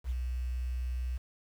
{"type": "tone with ADSR envelope", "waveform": "sine", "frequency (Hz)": 62.2, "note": "B1", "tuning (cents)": 13, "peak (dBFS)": -28, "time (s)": [0.04, 1.18], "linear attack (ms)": 62, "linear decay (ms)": 27, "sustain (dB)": -3, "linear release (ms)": 13, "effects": ["9-bit"]}